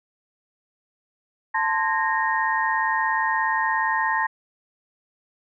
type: tone cluster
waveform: sine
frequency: 886 / 1043 / 1643 / 1851 Hz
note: A5 / C6 / G#6 / A#6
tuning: +12 / -6 / -19 / -13 cents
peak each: -24 / -26 / -31 / -24 dBFS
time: 1.54-4.27 s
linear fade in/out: 10 ms
effects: none